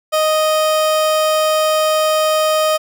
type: tone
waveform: 30% pulse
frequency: 622.3 Hz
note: D#5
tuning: in tune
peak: -10 dBFS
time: 0.12-2.78 s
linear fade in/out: 20 ms
effects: none